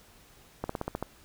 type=slowing click train; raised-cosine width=1 ms; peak=-17 dBFS; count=7; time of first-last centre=0.64-1.026 s; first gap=54 ms; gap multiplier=1.07; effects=pink hiss -57 dBFS RMS until 1.24 s